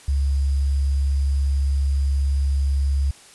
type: tone with sample-and-hold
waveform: sine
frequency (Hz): 69.3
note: C#2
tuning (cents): 0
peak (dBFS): -17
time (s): 0.08-3.11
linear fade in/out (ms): 5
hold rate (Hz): 4900
effects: white hiss -47 dBFS RMS until 3.34 s + resampled to 24000 Hz